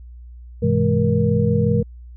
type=tone cluster; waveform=sine; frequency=100.2 / 125.8 / 163.1 / 207.9 / 472 Hz; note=G2 / B2 / E3 / G#3 / A#4; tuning=+38 / +32 / -18 / +2 / +22 cents; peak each=-21 dBFS; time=0.62-1.83 s; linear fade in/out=10 ms; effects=added 60 Hz sine -36 dBFS peak until 2.16 s